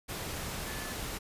sine tone in noise, 1740 Hz, A6, 20 cents flat, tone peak -45 dBFS, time 0.66-0.94 s, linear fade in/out 20 ms, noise pink, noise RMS -38 dBFS, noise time 0.08-1.19 s, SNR -10 dB, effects resampled to 32000 Hz

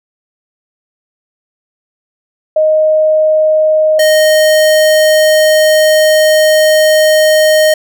sine / square tone pair in turn, 622.3 / 620.1 Hz, D#5 / D#5, 0 / -6 cents, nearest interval unison, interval 6 cents, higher first, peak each -6 / -6 dBFS, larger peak neither, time 2.56-3.99 / 3.99-7.74 s, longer second, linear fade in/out 5 ms, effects none

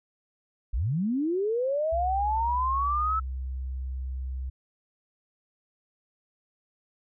sine linear sweep, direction up, 41.2 to 1318.5 Hz, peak -24 dBFS, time 0.73-3.2 s, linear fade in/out 10 ms
sine tone, 64.9 Hz, C2, 13 cents flat, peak -30 dBFS, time 1.92-4.5 s, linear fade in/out 10 ms
effects none

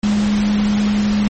sine tone in noise, 207.7 Hz, G#3, in tune, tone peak -13 dBFS, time 0.03-1.28 s, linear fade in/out 5 ms, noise pink, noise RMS -26 dBFS, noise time 0.03-1.28 s, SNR +10 dB, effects low-pass 7000 Hz 12 dB/octave + MP3 32 kbps

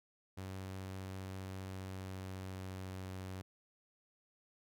sawtooth tone with pitch glide, 95 to 93.85 Hz, F#2 to F#2, +46 to +25 cents, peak -39 dBFS, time 0.37-3.42 s, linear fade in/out 10 ms, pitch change -21 cents, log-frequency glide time 1.45-3.05 s, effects none

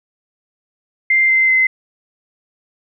sine tone with pitch steps, 2093 / 2075 / 2057 Hz, C7 / C7 / C7, 0 / -15 / -30 cents, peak -10 dBFS, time 1.1-1.67 s, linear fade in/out 5 ms, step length 190 ms, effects none

